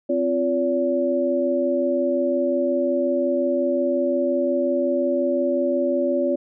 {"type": "tone cluster", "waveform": "sine", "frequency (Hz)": [260.8, 346.4, 571], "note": ["C4", "F4", "D5"], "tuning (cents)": [-5, -14, -49], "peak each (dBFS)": [-24, -24, -21], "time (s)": [0.09, 6.36], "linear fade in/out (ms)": 10, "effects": []}